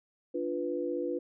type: chord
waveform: sine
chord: B diminished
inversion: first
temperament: equal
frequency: 293.7 / 349.2 / 493.9 Hz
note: D4 / F4 / B4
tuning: 0 / 0 / 0 cents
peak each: -36 / -34 / -34 dBFS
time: 0.34-1.19 s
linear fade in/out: 10 ms
effects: none